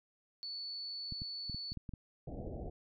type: tone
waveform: sine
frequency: 4453 Hz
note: C#8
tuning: 7 cents sharp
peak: -40 dBFS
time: 0.43-1.73 s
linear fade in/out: 0 ms
type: clicks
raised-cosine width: 5 ms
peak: -31 dBFS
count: 8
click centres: 1.123 / 1.219 / 1.497 / 1.546 / 1.72 / 1.773 / 1.892 / 1.937 s
type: low-pass noise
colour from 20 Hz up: pink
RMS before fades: -43 dBFS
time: 2.27-2.7 s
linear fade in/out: 5 ms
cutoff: 760 Hz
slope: 96 dB/octave
effects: none